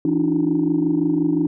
sine tone cluster, 166 / 286.9 / 312.6 / 360.3 Hz, E3 / D4 / D#4 / F#4, +12 / -40 / +8 / -46 cents, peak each -24 / -19 / -19 / -27 dBFS, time 0.05-1.47 s, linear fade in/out 2 ms, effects tanh soft clip ceiling -9 dBFS

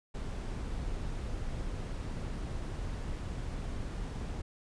brown noise, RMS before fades -37 dBFS, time 0.14-4.42 s, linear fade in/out 10 ms, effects resampled to 22050 Hz

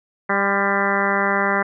harmonic tone with a mistuned harmonic, 198.3 Hz, G3, 20 cents sharp, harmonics 1 / 2 / 3 / 4 / 5 / 6 / 7 / 8 / 9 / 10, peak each -26 / -26 / -26 / -26 / -26 / -26 / -26 / -26 / -26 / -26 dBFS, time 0.29-1.63 s, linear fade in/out 10 ms, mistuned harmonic 5, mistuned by +35 cents, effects none

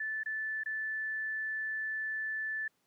sine tone with dropouts, 1751 Hz, A6, 9 cents flat, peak -33 dBFS, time 0-2.68 s, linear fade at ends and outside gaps 5 ms, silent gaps 0.234-0.259 / 0.636-0.659 s, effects pink hiss -75 dBFS RMS until 2.86 s + high-pass 150 Hz 12 dB/octave

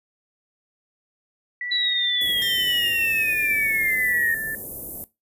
sine tone with pitch glide, 1960 to 1766.5 Hz, B6 to A6, -14 to +6 cents, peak -27 dBFS, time 1.61-4.55 s, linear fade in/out 2 ms, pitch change -180 cents, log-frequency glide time 2.62-3.35 s
sine exponential sweep, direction down, 3970 to 1831 Hz, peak -20 dBFS, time 1.71-4.35 s, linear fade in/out 10 ms
white band-stop noise, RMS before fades -30 dBFS, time 2.21-5.04 s, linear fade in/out 0 ms, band 550 to 12000 Hz, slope 24 dB/octave
15% pulse tone with exponential decay, 1800 Hz, A6, 39 cents sharp, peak -22 dBFS, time 2.42-4.49 s, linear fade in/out 0 ms, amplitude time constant 450 ms
effects noise-tail reverb RT60 0.2 s tail -17 dB re dry + resampled to 32000 Hz

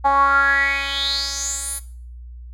10% pulse tone with band-pass filter sweep, 277.2 Hz, C#4, in tune, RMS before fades -19 dBFS, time 0.04-1.8 s, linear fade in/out 20 ms, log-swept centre 860 to 11000 Hz, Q 6.9, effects noise-tail reverb RT60 0.5 s tail -17 dB re dry + added 60 Hz sine -34 dBFS peak until 2.53 s

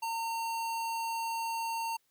square tone, 913 Hz, A#5, 36 cents flat, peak -33 dBFS, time 0.02-1.97 s, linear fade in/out 10 ms, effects white hiss -74 dBFS RMS until 2.1 s

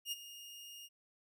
sawtooth tone with ADSR envelope, 2841 Hz, F7, 29 cents sharp, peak -32 dBFS, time 0.05-0.89 s, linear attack 68 ms, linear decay 27 ms, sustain -14 dB, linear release 40 ms, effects none

